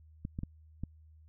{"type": "clicks", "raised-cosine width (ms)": 5, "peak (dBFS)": -24, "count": 4, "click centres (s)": [0.251, 0.389, 0.434, 0.836], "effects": ["added 78 Hz sine -55 dBFS peak until 1.28 s"]}